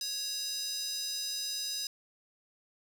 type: tone with high-pass filter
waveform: square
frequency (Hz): 554.4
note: C#5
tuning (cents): 0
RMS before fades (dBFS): -36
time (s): 0.01-1.87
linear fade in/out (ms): 2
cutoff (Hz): 4900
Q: 3.8
effects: none